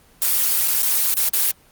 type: noise with dropouts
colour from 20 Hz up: blue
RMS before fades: -18 dBFS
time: 0.22-1.51 s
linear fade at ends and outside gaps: 0 ms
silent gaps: 0.676-0.682 / 0.822-0.829 / 1.14-1.169 / 1.288-1.335 s
effects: pink hiss -53 dBFS RMS until 1.71 s + Opus 24 kbps